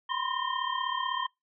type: tone cluster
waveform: sine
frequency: 985 / 1021 / 1057 / 1834 / 3158 Hz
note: B5 / C6 / C6 / A#6 / G7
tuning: -5 / -43 / +17 / -29 / +12 cents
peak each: -36 / -35 / -33 / -38 / -36 dBFS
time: 0.09-1.27 s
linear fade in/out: 10 ms
effects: noise-tail reverb RT60 0.2 s tail -26 dB re dry

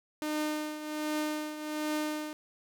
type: tone with tremolo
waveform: sawtooth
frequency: 304.3 Hz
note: D#4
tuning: 38 cents flat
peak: -25 dBFS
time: 0.22-2.33 s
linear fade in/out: 0 ms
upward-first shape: triangle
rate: 1.3 Hz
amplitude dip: 70%
effects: none

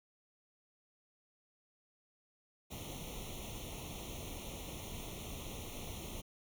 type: noise with comb filter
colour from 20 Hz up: pink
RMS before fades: -45 dBFS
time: 2.7-6.22 s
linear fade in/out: 20 ms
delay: 0.31 ms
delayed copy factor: +1
effects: none

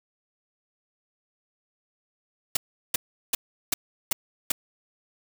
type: noise bursts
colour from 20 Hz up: white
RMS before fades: -23 dBFS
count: 6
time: 2.55-4.52 s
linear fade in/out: 5 ms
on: 20 ms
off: 370 ms
effects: none

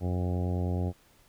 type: harmonic tone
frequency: 89.7 Hz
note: F2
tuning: 47 cents sharp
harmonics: 1 / 2 / 3 / 4 / 5 / 6 / 7 / 8 / 9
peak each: -28 / -34 / -38 / -40 / -42 / -44 / -45 / -46 / -47 dBFS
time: 0-0.93 s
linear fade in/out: 50 ms
effects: pink hiss -62 dBFS RMS until 1.28 s

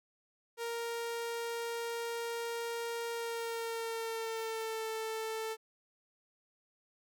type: tone with pitch glide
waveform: sawtooth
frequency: 466.2 to 442.8 Hz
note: A#4 to A4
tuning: 0 to +11 cents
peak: -32 dBFS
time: 0.57-5.57 s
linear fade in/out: 50 ms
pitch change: -89 cents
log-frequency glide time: 3.12-4.88 s
effects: none

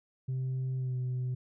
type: tone with pitch glide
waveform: sine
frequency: 130.1 to 126.54 Hz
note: C3 to B2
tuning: -9 to +43 cents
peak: -28 dBFS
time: 0.28-1.35 s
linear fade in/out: 10 ms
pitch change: -48 cents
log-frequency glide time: 0.77-0.96 s
effects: tanh soft clip ceiling -29 dBFS

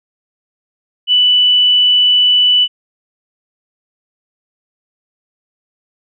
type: tone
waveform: sine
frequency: 2975 Hz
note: F#7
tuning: 9 cents sharp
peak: -7 dBFS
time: 1.07-2.68 s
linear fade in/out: 50 ms
effects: none

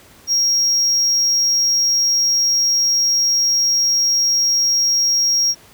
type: tone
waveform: triangle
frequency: 5600 Hz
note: F8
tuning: 4 cents sharp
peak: -12 dBFS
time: 0.27-5.55 s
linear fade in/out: 50 ms
effects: pink hiss -46 dBFS RMS until 5.73 s + high-pass 60 Hz 12 dB/octave

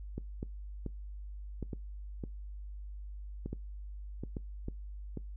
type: clicks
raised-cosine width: 3 ms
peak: -25 dBFS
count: 12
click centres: 0.18 / 0.429 / 0.863 / 1.627 / 1.732 / 2.238 / 3.46 / 3.53 / 4.236 / 4.368 / 4.684 / 5.173 s
effects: noise-tail reverb RT60 0.2 s tail -23 dB re dry + added 50 Hz sine -41 dBFS peak until 5.36 s

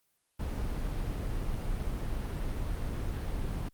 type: noise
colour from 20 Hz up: brown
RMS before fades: -33 dBFS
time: 0.39-3.69 s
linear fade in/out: 10 ms
effects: white hiss -75 dBFS RMS until 3.73 s + Opus 32 kbps

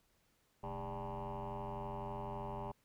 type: tone with frequency modulation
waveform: sine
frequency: 495.3 Hz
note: B4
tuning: 5 cents sharp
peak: -38 dBFS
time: 0.63-2.72 s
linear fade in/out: 10 ms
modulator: 92.2 Hz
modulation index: 5.4
effects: tanh soft clip ceiling -38 dBFS + pink hiss -75 dBFS RMS until 2.84 s

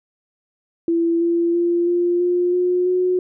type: tone with pitch steps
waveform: sine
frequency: 335.5 / 340.2 / 344.9 / 349.7 / 354.6 / 359.6 / 364.6 Hz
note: E4 / F4 / F4 / F4 / F4 / F#4 / F#4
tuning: +31 / -45 / -22 / +2 / +26 / -49 / -25 cents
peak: -15 dBFS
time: 0.88-3.19 s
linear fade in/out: 2 ms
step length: 330 ms
effects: none

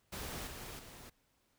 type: noise with level steps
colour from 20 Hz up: pink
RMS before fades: -43 / -47 / -53 dBFS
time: 0.12-1.1 s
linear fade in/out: 10 ms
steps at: 0.47 / 0.79 s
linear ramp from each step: 2 ms
effects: pink hiss -75 dBFS RMS until 1.58 s

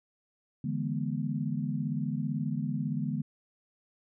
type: chord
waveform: sine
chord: E dominant seventh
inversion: third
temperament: equal with one note detuned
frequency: 146.83 / 164.81 / 207.7 / 242.8 Hz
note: D3 / E3 / G#3 / B3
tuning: 0 / 0 / 0 / -29 cents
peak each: -33 / -36 / -35 / -35 dBFS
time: 0.64-3.22 s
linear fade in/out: 5 ms
effects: none

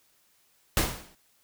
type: noise with exponential decay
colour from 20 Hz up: pink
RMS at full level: -21 dBFS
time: 0.77-1.15 s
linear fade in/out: 1 ms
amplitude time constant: 82 ms
effects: white hiss -66 dBFS RMS until 1.43 s

